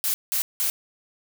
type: noise bursts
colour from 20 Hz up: blue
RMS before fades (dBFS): -24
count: 3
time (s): 0.04-0.7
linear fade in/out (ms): 0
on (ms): 100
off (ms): 180
effects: none